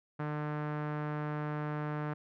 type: tone with low-pass filter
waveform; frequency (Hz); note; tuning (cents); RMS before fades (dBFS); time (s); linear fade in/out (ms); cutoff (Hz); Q
sawtooth; 150; D3; +37; -36; 0.19-2.14; 10; 1500; 1.7
effects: none